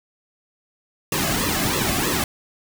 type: noise with flanger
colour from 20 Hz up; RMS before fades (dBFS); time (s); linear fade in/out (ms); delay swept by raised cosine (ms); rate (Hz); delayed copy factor
pink; -22; 1.12-2.24; 2; 1.3 to 2.18; 3.1; -0.8
effects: none